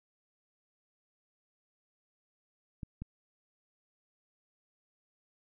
clicks, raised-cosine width 5 ms, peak -27 dBFS, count 2, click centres 2.832 / 3.02 s, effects none

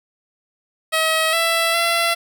10% pulse tone with pitch steps, 639 / 665 / 677 Hz, D#5 / E5 / E5, +46 / +15 / +46 cents, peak -8 dBFS, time 0.92-2.15 s, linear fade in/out 20 ms, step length 410 ms, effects none

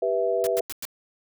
sine chord, E minor, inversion first, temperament equal with one note detuned, 392 / 489.9 / 659.3 Hz, G4 / B4 / E5, 0 / -14 / 0 cents, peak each -27 / -25 / -25 dBFS, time 0.02-0.61 s, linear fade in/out 5 ms
white noise bursts, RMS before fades -33 dBFS, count 4, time 0.44-0.852 s, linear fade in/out 0 ms, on 28 ms, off 100 ms
effects none

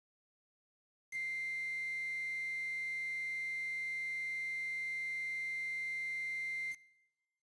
sine tone with quantisation, 2093 Hz, C7, in tune, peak -36 dBFS, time 1.11-6.76 s, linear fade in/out 50 ms, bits 8, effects noise-tail reverb RT60 1.0 s tail -21 dB re dry + resampled to 22050 Hz

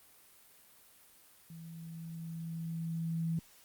sine tone with level ramp, 164.6 Hz, E3, 2 cents flat, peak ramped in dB -46 to -30 dBFS, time 1.5-3.39 s, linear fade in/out 2 ms, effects white hiss -61 dBFS RMS until 3.64 s + Opus 32 kbps

